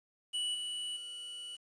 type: tone with level steps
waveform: square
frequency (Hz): 2951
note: F#7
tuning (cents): -5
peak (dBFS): -33 / -37 / -43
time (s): 0.33-1.57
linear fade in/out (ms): 20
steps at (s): 0.54 / 0.96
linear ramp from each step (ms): 10
effects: resampled to 22050 Hz + 10-bit